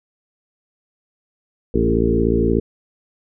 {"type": "harmonic tone with a mistuned harmonic", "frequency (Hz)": 56.7, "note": "A#1", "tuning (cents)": -47, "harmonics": [1, 2, 3, 4, 5, 6, 7, 8], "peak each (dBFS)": [-22, -24, -25, -21, -24, -22, -21, -23], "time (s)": [1.74, 2.6], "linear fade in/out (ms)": 5, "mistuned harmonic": 7, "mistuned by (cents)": 16, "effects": []}